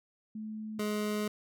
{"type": "tone pair in turn", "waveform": ["sine", "25% pulse"], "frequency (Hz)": [216.2, 210.3], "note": ["A3", "G#3"], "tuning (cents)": [-30, 22], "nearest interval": "unison", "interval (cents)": 48, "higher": "first", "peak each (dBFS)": [-37, -27], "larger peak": "second", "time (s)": [[0.35, 0.79], [0.79, 1.28]], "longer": "second", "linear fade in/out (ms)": 5, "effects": []}